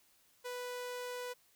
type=tone; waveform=sawtooth; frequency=493.9 Hz; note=B4; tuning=in tune; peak=-36 dBFS; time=0.44-1.34 s; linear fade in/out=20 ms; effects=white hiss -69 dBFS RMS until 1.55 s